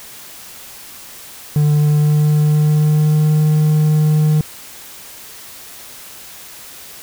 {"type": "tone with pitch glide", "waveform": "triangle", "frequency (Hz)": [148.9, 153.09], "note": ["D3", "D#3"], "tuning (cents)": [24, -28], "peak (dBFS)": -8, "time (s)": [1.56, 4.41], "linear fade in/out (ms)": 2, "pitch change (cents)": 48, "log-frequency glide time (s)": [1.79, 3.33], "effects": ["white hiss -36 dBFS RMS until 7.02 s"]}